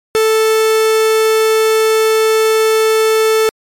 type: tone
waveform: 45% pulse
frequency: 440 Hz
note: A4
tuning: in tune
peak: -9 dBFS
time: 0.15-3.49 s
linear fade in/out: 0 ms
effects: MP3 64 kbps